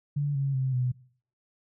sine tone with pitch steps, 144.3 / 137.78 / 131.56 / 125.62 Hz, D3 / C#3 / C3 / B2, -30 / -10 / +10 / +30 cents, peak -24 dBFS, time 0.16-0.92 s, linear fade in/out 10 ms, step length 190 ms, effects noise-tail reverb RT60 0.5 s tail -20 dB re dry

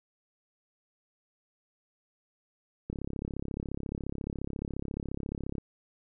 click train, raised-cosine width 3 ms, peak -22 dBFS, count 93, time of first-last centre 2.9-5.582 s, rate 34.3 Hz, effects none

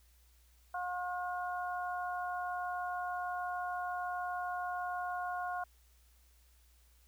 harmonic tone, 358.7 Hz, F4, 46 cents sharp, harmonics 2 / 3 / 4, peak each -37 / -42 / -42 dBFS, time 0.74-5.64 s, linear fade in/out 5 ms, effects added 60 Hz sine -63 dBFS peak until 7.07 s + white hiss -70 dBFS RMS until 7.07 s

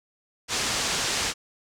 white low-pass noise, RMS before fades -27 dBFS, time 0.48-1.34 s, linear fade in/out 50 ms, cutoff 7300 Hz, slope 24 dB/octave, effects none

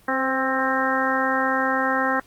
harmonic tone with a mistuned harmonic, 264.2 Hz, C4, 17 cents sharp, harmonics 1 / 2 / 3 / 4 / 5 / 6 / 7, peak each -27 / -27 / -27 / -27 / -27 / -27 / -27 dBFS, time 0.08-2.2 s, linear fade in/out 5 ms, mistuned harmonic 2, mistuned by -17 cents, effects pink hiss -55 dBFS RMS until 2.26 s + Opus 24 kbps

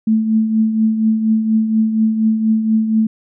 sine tone with tremolo, 220 Hz, A3, in tune, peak -9 dBFS, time 0.07-3.07 s, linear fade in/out 5 ms, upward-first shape triangle, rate 4.2 Hz, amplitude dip 60%, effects none

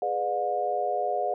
sine chord, G# diminished seventh, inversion none, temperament just, 415.3 / 498.4 / 598 / 717.6 Hz, G#4 / B4 / D5 / F5, 0 / +16 / +31 / +47 cents, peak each -33 / -33 / -31 / -27 dBFS, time 0.02-1.34 s, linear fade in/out 2 ms, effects none

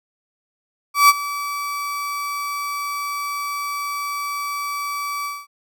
35% pulse tone with ADSR envelope, 1151 Hz, D6, 35 cents flat, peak -5 dBFS, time 0.94-5.47 s, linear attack 150 ms, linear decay 34 ms, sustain -17 dB, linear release 220 ms, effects none

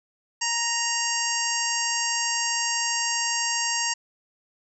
harmonic tone with a mistuned harmonic, 932.3 Hz, A#5, in tune, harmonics 1 / 2 / 3 / 5 / 6 / 7 / 8, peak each -31 / -31 / -31 / -31 / -31 / -31 / -31 dBFS, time 0.41-3.94 s, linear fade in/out 10 ms, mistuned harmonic 8, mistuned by +23 cents, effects none

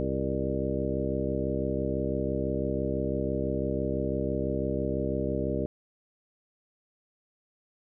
harmonic tone with a mistuned harmonic, 66 Hz, C2, 16 cents sharp, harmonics 1 / 2 / 3 / 4 / 5 / 6 / 7 / 9, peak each -35 / -35 / -35 / -35 / -35 / -35 / -35 / -35 dBFS, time 0-5.66 s, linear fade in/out 0 ms, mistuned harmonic 7, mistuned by +38 cents, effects none

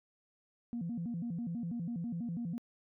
sine tone with vibrato, 200 Hz, G3, 35 cents sharp, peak -34 dBFS, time 0.73-2.58 s, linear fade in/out 0 ms, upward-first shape square, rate 6.1 Hz, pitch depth 290 cents each way, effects tanh soft clip ceiling -31 dBFS

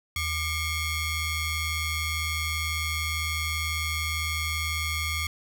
sawtooth ring-modulated tone, 1119 Hz, C#6, 16 cents sharp, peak -20 dBFS, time 0.16-5.27 s, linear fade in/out 2 ms, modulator 1040 Hz, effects none

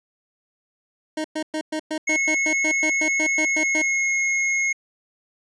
25% pulse tone bursts, 311.1 Hz, D#4, in tune, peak -20 dBFS, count 15, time 1.17-3.82 s, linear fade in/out 5 ms, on 74 ms, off 110 ms
square tone with pitch glide, 2181 to 2162 Hz, C#7 to C#7, -29 to -44 cents, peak -20 dBFS, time 2.07-4.73 s, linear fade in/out 10 ms, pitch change -15 cents, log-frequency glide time 3.31-4.11 s
effects resampled to 22050 Hz

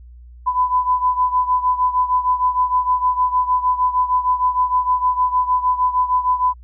sine beating tone pair, 1000 / 1006.5 Hz, B5 / B5, +21 / +33 cents, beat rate 6.5 Hz, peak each -16 / -20 dBFS, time 0.46-6.54 s, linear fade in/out 20 ms, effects added 60 Hz sine -38 dBFS peak until 6.63 s

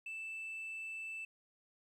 sine tone, 2644 Hz, E7, 5 cents sharp, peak -39 dBFS, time 0.06-1.25 s, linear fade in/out 5 ms, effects tanh soft clip ceiling -40 dBFS + 12-bit

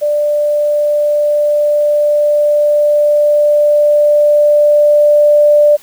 sine tone with level ramp, 591 Hz, D5, 11 cents sharp, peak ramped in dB -10 to -4 dBFS, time 0.01-5.77 s, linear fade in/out 20 ms, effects white hiss -41 dBFS RMS until 5.82 s

